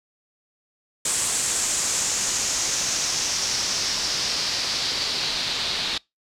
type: noise with low-pass filter sweep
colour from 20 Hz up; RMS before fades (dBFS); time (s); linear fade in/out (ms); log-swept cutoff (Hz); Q
white; -25; 1.05-5.98; 5; 8100 to 4000; 3.4
effects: noise-tail reverb RT60 0.2 s tail -25 dB re dry